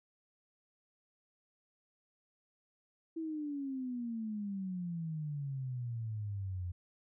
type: exponential sweep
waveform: sine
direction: down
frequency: 329.6 to 87.31 Hz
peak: -36 dBFS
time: 3.16-6.72 s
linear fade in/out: 10 ms
effects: none